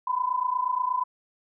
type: tone pair together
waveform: sine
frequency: 987.8 / 1016.2 Hz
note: B5 / B5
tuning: 0 / +49 cents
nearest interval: unison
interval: 49 cents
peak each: -27 / -26 dBFS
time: 0.07-1.04 s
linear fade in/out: 5 ms
effects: none